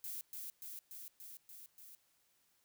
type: noise with echo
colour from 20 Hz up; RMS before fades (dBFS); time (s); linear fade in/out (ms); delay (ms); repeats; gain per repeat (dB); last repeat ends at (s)
violet; -44; 0.04-0.21; 0; 290; 6; -2; 1.95
effects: white hiss -75 dBFS RMS until 2.64 s